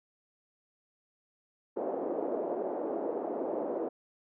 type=band-pass noise; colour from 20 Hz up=white; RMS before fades=-34 dBFS; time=1.76-3.89 s; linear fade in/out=10 ms; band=310 to 600 Hz; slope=24 dB/octave; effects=none